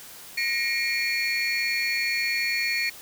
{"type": "tone cluster", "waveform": "triangle", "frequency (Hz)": [1875, 2176, 2393, 4375], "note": ["A#6", "C#7", "D7", "C#8"], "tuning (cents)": [10, -33, 32, -24], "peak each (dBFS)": [-28, -28, -26, -29], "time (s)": [0.37, 2.9], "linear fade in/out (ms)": 10, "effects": ["white hiss -44 dBFS RMS until 3.01 s"]}